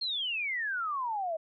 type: exponential sweep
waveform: sine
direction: down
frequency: 4307 to 622.3 Hz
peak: -30 dBFS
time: 0.01-1.37 s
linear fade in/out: 10 ms
effects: none